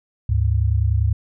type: tone pair together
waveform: sine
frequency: 73.67 / 103.83 Hz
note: D2 / G#2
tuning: +6 / 0 cents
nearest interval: tritone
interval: 594 cents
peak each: -18 dBFS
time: 0.29-1.13 s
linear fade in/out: 5 ms
effects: none